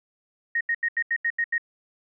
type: tone bursts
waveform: sine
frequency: 1864.7 Hz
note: A#6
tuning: in tune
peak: -21 dBFS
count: 8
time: 0.55-1.581 s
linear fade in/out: 5 ms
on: 58 ms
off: 81 ms
effects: none